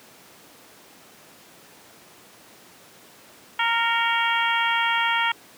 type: harmonic tone with a mistuned harmonic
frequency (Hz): 463.6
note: A#4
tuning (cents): -10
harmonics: 2 / 3 / 4 / 5 / 6 / 7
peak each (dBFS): -24 / -26 / -27 / -28 / -29 / -29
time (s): 3.59-5.32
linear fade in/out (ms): 5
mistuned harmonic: 5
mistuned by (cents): -45
effects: pink hiss -49 dBFS RMS until 5.57 s + high-pass 200 Hz 12 dB/octave